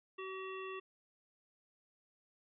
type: harmonic tone with a mistuned harmonic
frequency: 379.8 Hz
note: F#4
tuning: 45 cents sharp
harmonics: 1 / 3 / 5 / 7 / 9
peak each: -44 / -47 / -53 / -50 / -59 dBFS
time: 0.18-0.8 s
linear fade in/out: 10 ms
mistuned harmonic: 7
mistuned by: +34 cents
effects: none